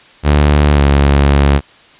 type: tone with pitch glide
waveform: sawtooth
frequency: 73.42 to 70.47 Hz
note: D2 to C#2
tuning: 0 to +29 cents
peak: -3 dBFS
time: 0.23-1.61 s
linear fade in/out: 50 ms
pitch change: -71 cents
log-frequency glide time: 0.73-0.82 s
effects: white hiss -43 dBFS RMS until 1.99 s + resampled to 8000 Hz